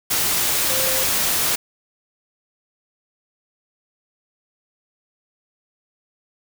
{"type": "tone in noise", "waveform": "sine", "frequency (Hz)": 523.3, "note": "C5", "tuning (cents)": 0, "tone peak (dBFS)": -27, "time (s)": [0.69, 1.04], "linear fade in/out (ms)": 10, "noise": "white", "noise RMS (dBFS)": -20, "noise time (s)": [0.1, 1.56], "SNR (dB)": -10, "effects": []}